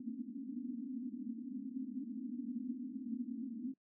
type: band-pass noise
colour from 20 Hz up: white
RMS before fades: -43 dBFS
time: 0-3.74 s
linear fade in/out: 5 ms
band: 220 to 280 Hz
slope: 96 dB/octave
effects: noise-tail reverb RT60 0.1 s tail -22 dB re dry

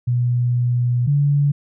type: tone pair in turn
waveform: sine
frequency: 122.2 / 143.39 Hz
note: B2 / D3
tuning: -18 / -41 cents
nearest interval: minor third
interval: 277 cents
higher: second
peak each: -15 / -13 dBFS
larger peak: second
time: 0.07-1.07 / 1.07-1.52 s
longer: first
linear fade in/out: 10 ms
effects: none

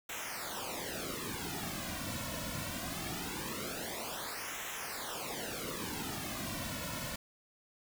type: noise with flanger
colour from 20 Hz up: pink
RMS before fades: -40 dBFS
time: 0.09-7.16 s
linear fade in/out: 5 ms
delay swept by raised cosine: 0.21 to 2.51 ms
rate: 0.22 Hz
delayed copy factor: -0.9
effects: none

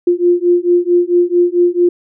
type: beating tone pair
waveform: sine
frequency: 349.2 / 353.7 Hz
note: F4 / F4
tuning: 0 / +22 cents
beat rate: 4.5 Hz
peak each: -12 dBFS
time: 0.07-1.89 s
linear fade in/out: 5 ms
effects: none

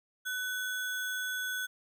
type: tone with sample-and-hold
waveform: sine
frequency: 1499 Hz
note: F#6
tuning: 22 cents sharp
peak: -32 dBFS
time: 0.25-1.67 s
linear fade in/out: 20 ms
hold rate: 4900 Hz
effects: none

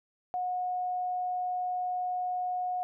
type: tone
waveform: sine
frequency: 727 Hz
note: F#5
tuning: 31 cents flat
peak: -29 dBFS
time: 0.34-2.83 s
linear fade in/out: 0 ms
effects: none

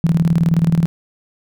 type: tone with tremolo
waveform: sine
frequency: 165.7 Hz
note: E3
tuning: 9 cents sharp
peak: -9 dBFS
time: 0.04-0.86 s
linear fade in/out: 0 ms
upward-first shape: square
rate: 19 Hz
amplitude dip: 70%
effects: none

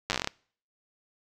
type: slowing click train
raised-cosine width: 0.2 ms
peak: -10 dBFS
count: 11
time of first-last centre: 0.1-0.274 s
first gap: 9 ms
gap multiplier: 1.14
effects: noise-tail reverb RT60 0.5 s tail -25 dB re dry

